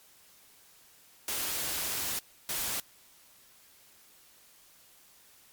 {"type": "noise bursts at uneven times", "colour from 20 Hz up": "white", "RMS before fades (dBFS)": -33, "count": 2, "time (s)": [[1.28, 2.19], [2.49, 2.8]], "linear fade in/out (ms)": 2, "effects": ["white hiss -59 dBFS RMS until 5.52 s", "MP3 96 kbps"]}